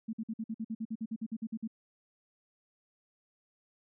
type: tone bursts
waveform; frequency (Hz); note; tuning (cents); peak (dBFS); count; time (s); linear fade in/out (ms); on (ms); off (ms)
sine; 222.7; A3; +21; -33; 16; 0.08-1.677; 10; 52; 51
effects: none